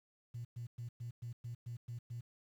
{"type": "tone bursts", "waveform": "sine", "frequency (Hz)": 118.8, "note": "A#2", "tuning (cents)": 33, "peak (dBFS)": -40, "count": 9, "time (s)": [0.34, 2.21], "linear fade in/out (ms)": 10, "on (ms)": 110, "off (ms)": 110, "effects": ["tanh soft clip ceiling -37 dBFS", "11-bit"]}